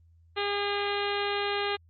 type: harmonic tone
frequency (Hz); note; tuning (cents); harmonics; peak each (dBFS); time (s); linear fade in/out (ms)
405.9; G#4; -40; 1 / 2 / 3 / 4 / 5 / 6 / 7 / 8 / 9 / 10; -31 / -34 / -36 / -37 / -38 / -39 / -39 / -40 / -41 / -41; 0.36-1.77; 20
effects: added 83 Hz sine -56 dBFS peak until 1.89 s + Opus 32 kbps